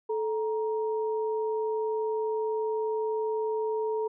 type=tone pair together; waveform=sine; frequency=435.9 / 939.2 Hz; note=A4 / A#5; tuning=-16 / +13 cents; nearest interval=octave + minor second; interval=1329 cents; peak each=-27 / -35 dBFS; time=0.09-4.08 s; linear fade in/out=10 ms; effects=none